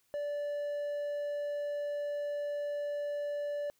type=tone; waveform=triangle; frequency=582 Hz; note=D5; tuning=16 cents flat; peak=-31 dBFS; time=0.14-3.7 s; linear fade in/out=0 ms; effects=white hiss -73 dBFS RMS until 3.79 s